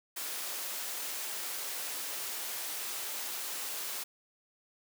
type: high-pass noise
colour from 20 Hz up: white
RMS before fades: -38 dBFS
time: 0.16-4.04 s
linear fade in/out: 10 ms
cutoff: 360 Hz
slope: 12 dB/octave
effects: none